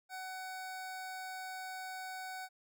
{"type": "tone", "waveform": "25% pulse", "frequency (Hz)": 750, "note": "F#5", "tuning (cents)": 23, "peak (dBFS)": -38, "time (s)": [0.09, 2.49], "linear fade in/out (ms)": 50, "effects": []}